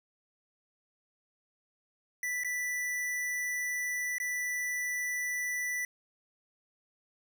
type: tone with dropouts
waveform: square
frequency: 1975.5 Hz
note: B6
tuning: in tune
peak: -32 dBFS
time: 2.23-5.85 s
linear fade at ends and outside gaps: 2 ms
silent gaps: 2.436-2.446 / 4.183-4.2 s
effects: none